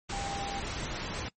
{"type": "tone in noise", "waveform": "sine", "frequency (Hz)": 796, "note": "G5", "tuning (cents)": 26, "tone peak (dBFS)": -36, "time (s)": [0.12, 0.6], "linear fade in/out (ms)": 10, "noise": "pink", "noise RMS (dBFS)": -36, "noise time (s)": [0.09, 1.29], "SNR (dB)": -3, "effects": ["noise-tail reverb RT60 0.1 s tail -22 dB re dry", "MP3 32 kbps"]}